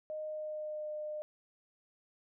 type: tone with pitch glide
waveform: sine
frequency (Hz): 617 to 606.4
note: D#5 to D#5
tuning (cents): -15 to -45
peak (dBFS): -37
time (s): 0.1-1.22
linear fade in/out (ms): 0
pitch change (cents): -30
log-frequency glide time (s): 0.24-0.92
effects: none